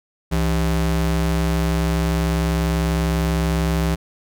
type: ring-modulated tone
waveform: square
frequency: 116.54 Hz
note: A#2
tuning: in tune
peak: -15 dBFS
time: 0.31-3.96 s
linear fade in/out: 20 ms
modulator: 50.1 Hz
effects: none